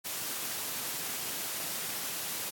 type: high-pass noise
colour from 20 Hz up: white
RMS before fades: -36 dBFS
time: 0.04-2.51 s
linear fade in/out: 20 ms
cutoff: 100 Hz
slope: 24 dB/octave
effects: AAC 64 kbps